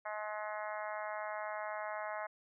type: harmonic tone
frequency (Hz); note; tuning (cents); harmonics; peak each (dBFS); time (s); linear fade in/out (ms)
212; G#3; +36; 3 / 4 / 5 / 6 / 7 / 8 / 9 / 10; -42 / -44 / -46 / -48 / -49 / -50 / -51 / -52; 0.05-2.27; 10
effects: none